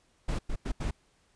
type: noise bursts at uneven times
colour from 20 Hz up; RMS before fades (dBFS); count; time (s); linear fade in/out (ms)
brown; -30; 4; 0.28-0.39 / 0.49-0.56 / 0.65-0.72 / 0.8-0.91; 10
effects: pink hiss -68 dBFS RMS until 1.35 s + resampled to 22050 Hz